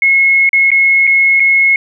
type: tone with dropouts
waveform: sine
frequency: 2173 Hz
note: C#7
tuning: 35 cents flat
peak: -6 dBFS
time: 0.02-1.76 s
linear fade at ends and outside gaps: 2 ms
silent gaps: 0.492-0.531 / 0.705-0.716 / 1.07-1.074 / 1.398-1.402 s
effects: none